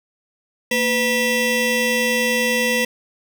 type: ring-modulated tone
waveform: 25% pulse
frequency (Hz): 730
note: F#5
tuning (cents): -24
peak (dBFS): -10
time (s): 0.71-2.85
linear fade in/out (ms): 5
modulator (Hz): 1230
effects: none